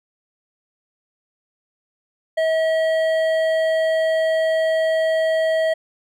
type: tone with hard clipping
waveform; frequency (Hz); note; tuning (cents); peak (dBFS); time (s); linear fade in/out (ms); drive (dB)
triangle; 642; E5; -46; -18; 2.37-5.74; 10; 13
effects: none